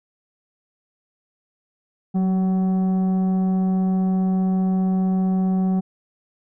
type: tone with frequency modulation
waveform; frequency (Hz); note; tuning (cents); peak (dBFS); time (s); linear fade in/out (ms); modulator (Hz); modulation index
sine; 186.8; F#3; +17; -15; 2.14-5.81; 20; 568; 0.29
effects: tanh soft clip ceiling -15 dBFS